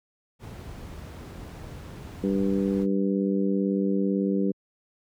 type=noise; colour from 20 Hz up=brown; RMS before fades=-36 dBFS; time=0.39-2.87 s; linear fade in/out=50 ms
type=harmonic tone; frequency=98 Hz; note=G2; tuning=in tune; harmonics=2 / 3 / 4 / 5; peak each=-24 / -28 / -30 / -32 dBFS; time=2.23-4.52 s; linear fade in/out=10 ms
effects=high-pass 60 Hz 12 dB/octave